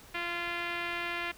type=tone with low-pass filter; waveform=5% pulse; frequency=345.4 Hz; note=F4; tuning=19 cents flat; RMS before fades=-35 dBFS; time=0.14-1.32 s; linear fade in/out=10 ms; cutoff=2400 Hz; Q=1.7; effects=pink hiss -54 dBFS RMS until 1.37 s